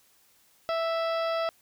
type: harmonic tone with a mistuned harmonic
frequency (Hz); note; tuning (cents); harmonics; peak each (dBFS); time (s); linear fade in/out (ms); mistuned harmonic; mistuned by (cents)
659.3; E5; 0; 1 / 2 / 3 / 4 / 5 / 6 / 7 / 8; -27 / -32 / -41 / -43 / -43 / -47 / -46 / -48; 0.69-1.49; 0; 7; +44
effects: white hiss -63 dBFS RMS until 1.61 s